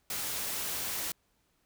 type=noise; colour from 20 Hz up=white; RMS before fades=-35 dBFS; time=0.1-1.12 s; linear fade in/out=2 ms; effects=pink hiss -73 dBFS RMS until 1.65 s